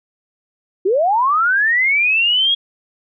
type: linear sweep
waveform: sine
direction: up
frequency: 349.2 to 3322 Hz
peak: -12 dBFS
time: 0.85-2.55 s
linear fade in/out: 10 ms
effects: none